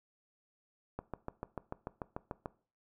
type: click train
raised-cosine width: 1 ms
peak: -24 dBFS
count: 11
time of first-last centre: 0.99-2.458 s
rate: 6.81 Hz
effects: noise-tail reverb RT60 0.4 s tail -19 dB re dry